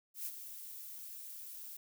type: noise with ADSR envelope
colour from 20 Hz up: violet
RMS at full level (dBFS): -39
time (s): 0.14-1.77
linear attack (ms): 120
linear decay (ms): 46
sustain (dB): -9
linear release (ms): 6
effects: none